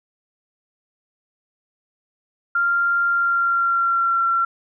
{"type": "tone with pitch glide", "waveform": "sine", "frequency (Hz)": [1391, 1361.6], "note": ["F6", "F6"], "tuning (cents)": [-7, -44], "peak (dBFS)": -16, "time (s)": [2.55, 4.45], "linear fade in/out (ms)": 5, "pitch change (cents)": -37, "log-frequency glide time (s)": [3.08, 4.22], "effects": []}